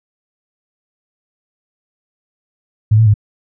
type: tone with pitch steps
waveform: sine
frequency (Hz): 107.7 / 111.9 / 104.6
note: A2 / A2 / G#2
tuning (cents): -37 / +30 / +13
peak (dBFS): -6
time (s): 2.91-3.141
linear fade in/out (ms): 10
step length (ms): 77
effects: none